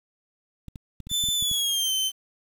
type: clicks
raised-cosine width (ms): 5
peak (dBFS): -26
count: 9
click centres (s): 0.683 / 0.758 / 1.003 / 1.07 / 1.115 / 1.239 / 1.287 / 1.425 / 1.514
type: tone with pitch glide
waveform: sawtooth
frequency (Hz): 3521 to 3083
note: A7 to G7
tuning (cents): 0 to -29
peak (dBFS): -20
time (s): 1.09-2.12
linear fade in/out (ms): 50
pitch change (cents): -229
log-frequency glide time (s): 1.35-1.93
effects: 8-bit